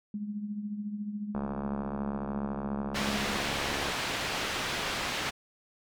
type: tone with tremolo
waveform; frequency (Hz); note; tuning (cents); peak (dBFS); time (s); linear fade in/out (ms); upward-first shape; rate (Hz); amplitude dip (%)
sine; 207.7; G#3; 0; -30; 0.14-3.37; 2; triangle; 14; 65
type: click train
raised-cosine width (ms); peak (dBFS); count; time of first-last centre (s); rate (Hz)
1; -22; 180; 1.35-3.9; 70.2
type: low-pass noise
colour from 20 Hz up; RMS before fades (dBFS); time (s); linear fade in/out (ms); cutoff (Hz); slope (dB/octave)
white; -33; 2.94-5.31; 20; 3300; 12
effects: none